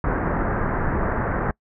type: low-pass noise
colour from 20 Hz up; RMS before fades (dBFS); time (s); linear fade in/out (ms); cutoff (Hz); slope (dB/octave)
pink; -23; 0.04-1.51; 2; 1800; 48
effects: noise-tail reverb RT60 0.1 s tail -25 dB re dry